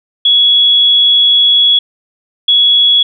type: tone bursts at uneven times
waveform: sine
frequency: 3362 Hz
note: G#7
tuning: 20 cents sharp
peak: -5 dBFS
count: 2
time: 0.25-1.79 / 2.48-3.03 s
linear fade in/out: 5 ms
effects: none